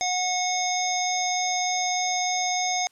harmonic tone with a mistuned harmonic, 730 Hz, F#5, 24 cents flat, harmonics 1 / 3 / 5 / 7 / 9, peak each -26 / -31 / -34 / -32 / -28 dBFS, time 0.01-2.87 s, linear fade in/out 0 ms, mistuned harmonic 9, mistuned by -49 cents, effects white hiss -63 dBFS RMS until 2.91 s + low-pass 10000 Hz 12 dB/octave

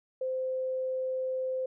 sine tone, 518 Hz, C5, 17 cents flat, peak -29 dBFS, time 0.21-1.66 s, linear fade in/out 5 ms, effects none

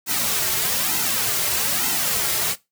white noise with flanger, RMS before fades -22 dBFS, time 0.06-2.56 s, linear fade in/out 50 ms, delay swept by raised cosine 1.7 to 4.1 ms, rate 1.1 Hz, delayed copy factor -0.75, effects noise-tail reverb RT60 0.2 s tail -18 dB re dry

